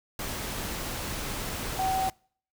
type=tone in noise; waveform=sine; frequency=760 Hz; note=F#5; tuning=46 cents sharp; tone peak=-25 dBFS; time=1.79-2.09 s; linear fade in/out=2 ms; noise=pink; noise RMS=-34 dBFS; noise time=0.19-2.1 s; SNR=+6 dB; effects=noise-tail reverb RT60 0.5 s tail -26 dB re dry